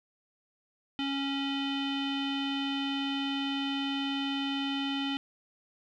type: tone with low-pass filter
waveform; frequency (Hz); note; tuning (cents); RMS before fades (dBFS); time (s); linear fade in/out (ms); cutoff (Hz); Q
square; 276.2; C#4; -6; -32; 0.99-5.17; 0; 3200; 7.1
effects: none